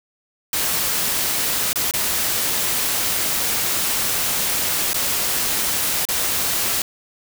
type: noise with dropouts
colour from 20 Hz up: white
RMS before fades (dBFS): -21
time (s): 0.53-6.82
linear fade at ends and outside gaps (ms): 2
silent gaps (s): 1.731-1.757 / 1.911-1.937 / 4.933-4.943 / 6.053-6.087
effects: none